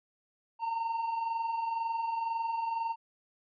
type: tone pair together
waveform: triangle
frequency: 894 / 916 Hz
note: A5 / A#5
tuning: +27 / -31 cents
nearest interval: unison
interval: 42 cents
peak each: -38 / -29 dBFS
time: 0.59-2.96 s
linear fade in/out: 50 ms
effects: resampled to 11025 Hz